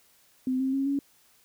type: tone with pitch steps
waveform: sine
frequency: 257.6 / 264.7 / 272 / 279.5 Hz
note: C4 / C4 / C#4 / C#4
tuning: -27 / +20 / -33 / +14 cents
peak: -24 dBFS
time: 0.47-0.99 s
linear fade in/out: 2 ms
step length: 130 ms
effects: white hiss -62 dBFS RMS until 1.44 s